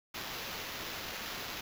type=noise with sample-and-hold; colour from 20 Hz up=blue; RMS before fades=-41 dBFS; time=0.14-1.61 s; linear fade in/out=5 ms; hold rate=8820 Hz; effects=none